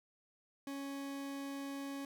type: tone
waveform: 40% pulse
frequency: 277.2 Hz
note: C#4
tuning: in tune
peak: -40 dBFS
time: 0.67-2.05 s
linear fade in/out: 2 ms
effects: none